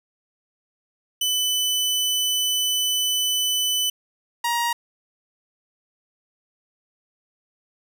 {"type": "tone pair in turn", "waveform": "sawtooth", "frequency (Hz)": [3000, 944.9], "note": ["F#7", "A#5"], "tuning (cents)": [23, 23], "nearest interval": "octave + minor sixth", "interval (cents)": 2000, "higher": "first", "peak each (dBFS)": -17, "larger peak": "neither", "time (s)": [[1.21, 3.9], [4.44, 4.73]], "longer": "first", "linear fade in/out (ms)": 5, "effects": []}